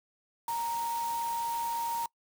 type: tone in noise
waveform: sine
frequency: 932.3 Hz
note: A#5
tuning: in tune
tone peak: -30 dBFS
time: 0.48-2.06 s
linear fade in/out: 2 ms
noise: white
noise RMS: -43 dBFS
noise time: 0.48-2.06 s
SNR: +10 dB
effects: noise-tail reverb RT60 0.1 s tail -24 dB re dry